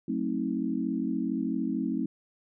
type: chord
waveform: sine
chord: F# diminished seventh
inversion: none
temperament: just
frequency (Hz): 185 / 222 / 266.4 / 319.7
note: F#3 / A3 / C4 / Eb4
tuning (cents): 0 / +16 / +31 / +47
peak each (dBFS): -35 / -32 / -31 / -33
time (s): 0.08-2.06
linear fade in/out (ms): 5
effects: none